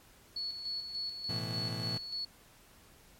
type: tone with tremolo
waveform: sine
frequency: 4400 Hz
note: C#8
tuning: 14 cents flat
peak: -34 dBFS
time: 0.36-2.25 s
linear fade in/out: 5 ms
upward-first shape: square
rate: 3.4 Hz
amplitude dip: 50%
type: chord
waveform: 35% pulse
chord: A suspended second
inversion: none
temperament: just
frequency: 110 / 123.75 / 165 Hz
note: A2 / B2 / E3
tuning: 0 / +4 / +2 cents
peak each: -38 / -40 / -40 dBFS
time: 1.29-1.98 s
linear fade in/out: 5 ms
effects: pink hiss -60 dBFS RMS until 3.19 s + MP3 64 kbps